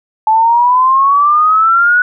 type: exponential sweep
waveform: sine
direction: up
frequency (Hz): 866 to 1480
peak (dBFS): -6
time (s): 0.27-2.02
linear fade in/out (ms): 2
effects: none